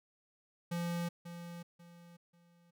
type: tone with echo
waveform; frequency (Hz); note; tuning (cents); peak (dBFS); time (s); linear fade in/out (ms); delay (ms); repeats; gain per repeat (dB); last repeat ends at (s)
square; 171.9; F3; -27; -35; 0.71-1.09; 10; 540; 3; -10; 2.71
effects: none